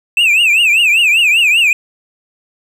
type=tone with vibrato; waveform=triangle; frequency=2600 Hz; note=E7; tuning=24 cents flat; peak=-6 dBFS; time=0.17-1.73 s; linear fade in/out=2 ms; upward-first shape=triangle; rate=5.1 Hz; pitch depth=200 cents each way; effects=none